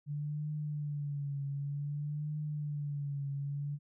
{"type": "tone with vibrato", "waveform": "sine", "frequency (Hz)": 145.4, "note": "D3", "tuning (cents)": -17, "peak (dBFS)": -34, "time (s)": [0.06, 3.79], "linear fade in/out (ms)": 50, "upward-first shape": "triangle", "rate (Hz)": 0.54, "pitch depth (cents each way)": 73, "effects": []}